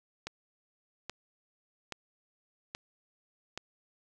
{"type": "click train", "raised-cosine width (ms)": 0.2, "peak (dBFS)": -20, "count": 5, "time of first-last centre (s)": [0.27, 3.576], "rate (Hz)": 1.21, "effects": []}